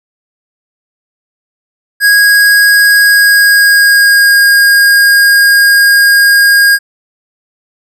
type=tone with pitch glide; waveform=square; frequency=1647 to 1626.2 Hz; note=G#6 to G#6; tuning=-15 to -37 cents; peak=-4 dBFS; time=2-6.79 s; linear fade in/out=50 ms; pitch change=-22 cents; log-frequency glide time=2.99-4.42 s; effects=none